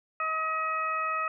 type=harmonic tone; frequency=635 Hz; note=D#5; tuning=35 cents sharp; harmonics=1 / 2 / 3 / 4; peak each=-39 / -28 / -38 / -36 dBFS; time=0.2-1.28 s; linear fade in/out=2 ms; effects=none